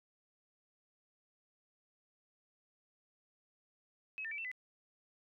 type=tone with pitch steps; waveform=sine; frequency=2565 / 1796 / 2309 / 2679 / 2007 Hz; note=E7 / A6 / D7 / E7 / B6; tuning=-48 / +35 / -30 / +27 / +27 cents; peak=-39 dBFS; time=4.18-4.515 s; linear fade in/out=0 ms; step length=67 ms; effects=none